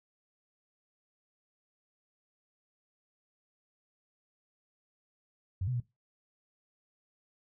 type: tone with pitch steps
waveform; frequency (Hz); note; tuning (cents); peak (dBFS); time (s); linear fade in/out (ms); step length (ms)
sine; 93.3 / 126.8 / 120.9; F#2 / B2 / B2; +15 / +46 / -36; -30; 5.61-5.802; 5; 64
effects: noise-tail reverb RT60 0.2 s tail -17 dB re dry